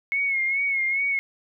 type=tone with vibrato; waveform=sine; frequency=2179 Hz; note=C#7; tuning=30 cents flat; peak=-21 dBFS; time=0.12-1.19 s; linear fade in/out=0 ms; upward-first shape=sine; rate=2.4 Hz; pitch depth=54 cents each way; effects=none